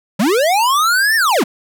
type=linear two-way sweep; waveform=square; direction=up then down; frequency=171.7 to 1840 to 171.7 Hz; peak=-12 dBFS; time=0.19-1.44 s; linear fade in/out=10 ms; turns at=1.16 s; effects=none